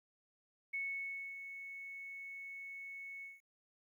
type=tone with ADSR envelope; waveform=sine; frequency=2208 Hz; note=C#7; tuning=7 cents flat; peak=-36 dBFS; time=0.73-3.41 s; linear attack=12 ms; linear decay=610 ms; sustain=-9 dB; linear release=180 ms; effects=12-bit